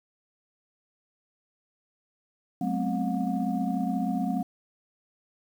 sine tone cluster, 186.5 / 216.6 / 248.4 / 263.2 / 720 Hz, F#3 / A3 / B3 / C4 / F#5, +14 / -27 / +10 / +10 / -47 cents, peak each -30 / -30 / -36 / -30 / -33 dBFS, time 2.61-4.43 s, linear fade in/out 5 ms, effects tanh soft clip ceiling -15 dBFS + 9-bit

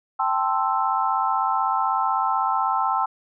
sine chord, A minor seventh, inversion third, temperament equal, 784 / 880 / 1046.5 / 1318.5 Hz, G5 / A5 / C6 / E6, 0 / 0 / 0 / 0 cents, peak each -25 dBFS, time 0.19-3.06 s, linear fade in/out 10 ms, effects none

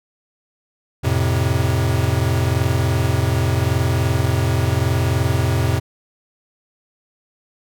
square chord, F major, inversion none, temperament equal, 87.31 / 110 / 130.81 Hz, F2 / A2 / C3, 0 / 0 / 0 cents, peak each -21 dBFS, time 1.03-5.8 s, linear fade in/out 20 ms, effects none

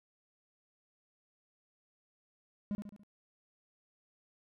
triangle tone with echo, 204.9 Hz, G#3, 23 cents flat, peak -30 dBFS, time 2.71-2.75 s, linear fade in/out 0 ms, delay 71 ms, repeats 4, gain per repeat -6 dB, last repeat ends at 3.034 s, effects none

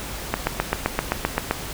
click train, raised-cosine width 0.5 ms, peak -4 dBFS, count 10, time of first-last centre 0.34-1.51 s, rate 7.69 Hz, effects added 50 Hz sine -39 dBFS peak until 1.73 s + pink hiss -33 dBFS RMS until 1.73 s

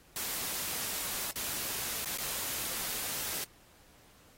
white noise with dropouts, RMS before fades -36 dBFS, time 0.16-3.44 s, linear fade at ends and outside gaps 1 ms, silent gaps 1.311-1.358 / 2.046-2.057 / 2.175-2.184 s, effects pink hiss -61 dBFS RMS until 4.37 s + AAC 48 kbps

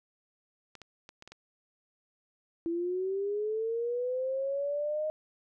clicks, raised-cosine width 0.2 ms, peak -30 dBFS, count 6, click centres 0.753 / 0.817 / 1.091 / 1.224 / 1.276 / 1.32 s
sine linear sweep, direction up, 331 to 622.3 Hz, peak -29 dBFS, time 2.66-5.1 s, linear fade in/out 0 ms
effects none

